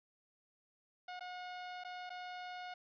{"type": "tone with dropouts", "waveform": "sawtooth", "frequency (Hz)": 724, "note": "F#5", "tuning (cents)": -38, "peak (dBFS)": -40, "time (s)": [1.08, 2.74], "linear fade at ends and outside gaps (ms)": 5, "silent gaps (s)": [[1.195, 1.207], [1.838, 1.847], [2.095, 2.102]], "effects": ["resampled to 11025 Hz", "12-bit"]}